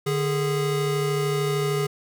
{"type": "tone pair together", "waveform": "square", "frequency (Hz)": [148.7, 412.9], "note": ["D3", "G#4"], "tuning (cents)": [22, -10], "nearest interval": "octave + tritone", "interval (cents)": 1768, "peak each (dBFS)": [-26, -25], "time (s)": [0.06, 1.87], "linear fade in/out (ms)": 10, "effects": []}